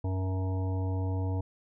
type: harmonic tone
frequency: 93.9 Hz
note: F#2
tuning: 26 cents sharp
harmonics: 1 / 3 / 5 / 7 / 9 / 10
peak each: -28 / -38 / -42 / -45 / -47 / -48 dBFS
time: 0.04-1.41 s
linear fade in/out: 5 ms
effects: none

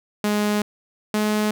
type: tone pair in turn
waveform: sawtooth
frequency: 208.6 / 212.1 Hz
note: G#3 / G#3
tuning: +8 / +37 cents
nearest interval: unison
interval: 29 cents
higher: second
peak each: -15 / -15 dBFS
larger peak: neither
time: 0.24-0.62 / 1.14-1.51 s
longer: first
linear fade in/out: 2 ms
effects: none

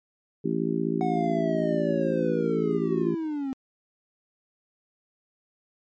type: harmonic tone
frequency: 55.9 Hz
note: A1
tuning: 28 cents sharp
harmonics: 3 / 4 / 5 / 6 / 7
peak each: -30 / -30 / -30 / -30 / -30 dBFS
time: 0.44-3.15 s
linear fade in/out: 10 ms
type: linear sweep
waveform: triangle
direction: down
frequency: 740 to 260.9 Hz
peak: -25 dBFS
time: 1.01-3.53 s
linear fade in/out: 0 ms
effects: MP3 32 kbps

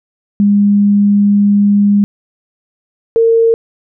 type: tone pair in turn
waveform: sine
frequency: 203.4 / 456.6 Hz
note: G#3 / A#4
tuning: -36 / -36 cents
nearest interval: octave + major second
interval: 1400 cents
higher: second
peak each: -6 dBFS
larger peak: neither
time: 0.4-2.04 / 3.16-3.54 s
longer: first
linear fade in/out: 0 ms
effects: none

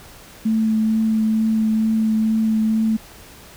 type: tone with vibrato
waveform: sine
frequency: 220 Hz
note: A3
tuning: in tune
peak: -15 dBFS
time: 0.45-2.97 s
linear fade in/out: 10 ms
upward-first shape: triangle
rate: 2.2 Hz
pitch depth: 13 cents each way
effects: pink hiss -43 dBFS RMS until 3.56 s

